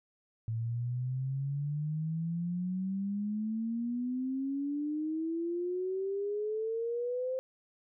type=exponential sweep; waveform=sine; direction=up; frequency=111.4 to 523.3 Hz; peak=-31 dBFS; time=0.48-7.39 s; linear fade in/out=0 ms; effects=none